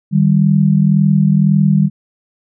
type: tone pair together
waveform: sine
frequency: 153.7 / 195.6 Hz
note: D#3 / G3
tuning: -21 / -4 cents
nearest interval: major third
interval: 417 cents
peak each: -11 dBFS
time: 0.11-1.9 s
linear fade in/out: 50 ms
effects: none